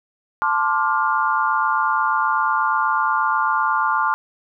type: chord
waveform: sine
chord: D minor seventh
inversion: second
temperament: equal with one note detuned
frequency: 880 / 1046.5 / 1174.7 / 1412.3 Hz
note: A5 / C6 / D6 / F6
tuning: 0 / 0 / 0 / +19 cents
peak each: -22 dBFS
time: 0.42-4.14 s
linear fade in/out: 0 ms
effects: none